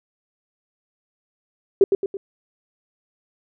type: tone with echo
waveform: sine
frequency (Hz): 392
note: G4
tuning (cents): 0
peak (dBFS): -8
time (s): 1.81-1.84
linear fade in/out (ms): 2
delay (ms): 110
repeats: 3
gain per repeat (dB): -6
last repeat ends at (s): 2.17
effects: none